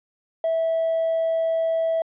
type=tone with hard clipping; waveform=sine; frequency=654 Hz; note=E5; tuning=14 cents flat; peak=-20 dBFS; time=0.44-2.02 s; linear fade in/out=2 ms; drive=1 dB; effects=resampled to 8000 Hz